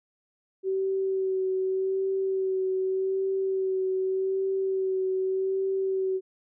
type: tone with vibrato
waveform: sine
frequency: 380.8 Hz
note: F#4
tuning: 50 cents sharp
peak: -24 dBFS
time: 0.63-6.21 s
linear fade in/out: 50 ms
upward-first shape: sine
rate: 0.84 Hz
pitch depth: 19 cents each way
effects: none